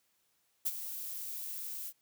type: noise with ADSR envelope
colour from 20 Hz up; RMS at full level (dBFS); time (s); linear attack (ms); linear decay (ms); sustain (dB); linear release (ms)
violet; -30; 0.65-1.93; 18; 34; -11; 55
effects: white hiss -75 dBFS RMS until 2.01 s + high-pass 60 Hz 12 dB/octave